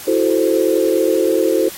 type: chord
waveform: sine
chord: F# half-diminished seventh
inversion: third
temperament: equal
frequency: 329.6 / 370 / 440 / 523.3 Hz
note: E4 / F#4 / A4 / C5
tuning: 0 / 0 / 0 / 0 cents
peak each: -18 dBFS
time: 0.07-1.69 s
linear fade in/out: 10 ms
effects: white hiss -33 dBFS RMS until 1.77 s + AAC 48 kbps